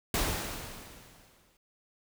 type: noise with exponential decay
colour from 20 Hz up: pink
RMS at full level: -28 dBFS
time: 0.14-1.57 s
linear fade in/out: 2 ms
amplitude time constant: 310 ms
effects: none